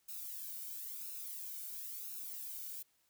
violet noise with flanger, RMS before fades -45 dBFS, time 0.08-2.83 s, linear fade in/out 10 ms, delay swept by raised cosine 0.75 to 1.37 ms, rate 0.98 Hz, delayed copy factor +0.65, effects white hiss -75 dBFS RMS until 3.09 s

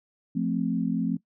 sine chord, F major, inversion none, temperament equal, 174.61 / 220 / 261.6 Hz, F3 / A3 / C4, 0 / 0 / 0 cents, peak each -28 dBFS, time 0.35-1.17 s, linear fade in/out 10 ms, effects noise-tail reverb RT60 0.1 s tail -20 dB re dry

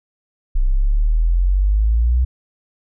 sine exponential sweep, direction up, 30.71 to 63.5 Hz, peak -12 dBFS, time 0.55-2.25 s, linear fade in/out 10 ms, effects none

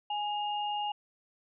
sine tone pair together, 830.5 / 2835 Hz, G#5 / F7, 0 / +25 cents, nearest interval octave + major sixth, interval 2125 cents, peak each -31 / -38 dBFS, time 0.1-0.92 s, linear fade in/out 5 ms, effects none

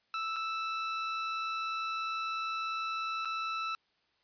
sawtooth tone with dropouts, 1318.5 Hz, E6, in tune, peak -29 dBFS, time 0.14-3.75 s, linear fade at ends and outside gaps 1 ms, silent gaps 0.361-0.365 / 3.249-3.255 s, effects white hiss -73 dBFS RMS until 4.23 s + resampled to 11025 Hz

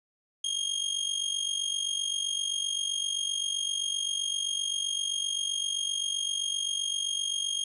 sawtooth tone with amplitude modulation, 3240 Hz, G#7, 43 cents flat, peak -22 dBFS, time 0.44-7.64 s, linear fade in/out 5 ms, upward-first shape sine, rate 47.7 Hz, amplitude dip 70%, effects resampled to 24000 Hz

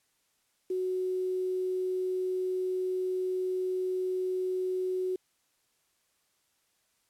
sine tone with quantisation, 370 Hz, F#4, in tune, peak -28 dBFS, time 0.7-5.16 s, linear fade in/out 5 ms, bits 9, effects white hiss -73 dBFS RMS until 7.09 s + low-pass 12000 Hz 12 dB/octave

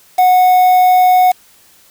triangle tone with quantisation, 734 Hz, F#5, 14 cents flat, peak -4 dBFS, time 0.18-1.32 s, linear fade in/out 10 ms, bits 4, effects white hiss -47 dBFS RMS until 1.9 s

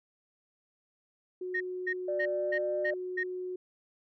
sine tone, 365.6 Hz, F#4, 21 cents flat, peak -34 dBFS, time 1.41-3.56 s, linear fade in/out 5 ms
sine tone bursts, 1855 Hz, A#6, 9 cents flat, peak -28 dBFS, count 6, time 1.54-3.236 s, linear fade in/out 10 ms, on 66 ms, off 260 ms
sine tone with pitch glide, 590 to 598.9 Hz, D5 to D5, +8 to +34 cents, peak -29 dBFS, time 2.08-2.94 s, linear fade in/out 5 ms, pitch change +26 cents, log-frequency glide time 2.3-2.64 s
effects tanh soft clip ceiling -20 dBFS

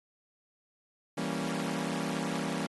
sawtooth chord, E diminished seventh, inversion none, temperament equal, 164.81 / 196 / 233.1 / 277.2 Hz, E3 / G3 / Bb3 / Db4, 0 / 0 / 0 / 0 cents, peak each -33 dBFS, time 1.17-2.67 s, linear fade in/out 10 ms, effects AAC 32 kbps

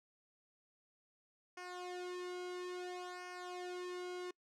sawtooth tone with flanger, 360 Hz, F#4, 47 cents flat, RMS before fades -45 dBFS, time 1.57-4.31 s, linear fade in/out 5 ms, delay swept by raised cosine 0.26 to 1.66 ms, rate 0.59 Hz, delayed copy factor -0.85, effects noise-tail reverb RT60 0.1 s tail -26 dB re dry + low-pass 7000 Hz 12 dB/octave

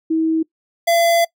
sine / square tone pair in turn, 321.4 / 678.1 Hz, E4 / E5, -44 / +49 cents, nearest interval octave + minor second, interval 1293 cents, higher second, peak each -14 / -13 dBFS, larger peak second, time 0.1-0.43 / 0.87-1.25 s, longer second, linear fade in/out 10 ms, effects noise-tail reverb RT60 0.1 s tail -22 dB re dry

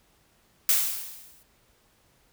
blue noise with exponential decay, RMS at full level -19 dBFS, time 0.69-1.43 s, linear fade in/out 1 ms, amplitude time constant 160 ms, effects pink hiss -64 dBFS RMS until 2.32 s

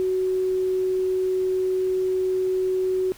sine tone, 372.9 Hz, F#4, 14 cents sharp, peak -20 dBFS, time 0-3.12 s, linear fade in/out 0 ms, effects pink hiss -47 dBFS RMS until 3.17 s

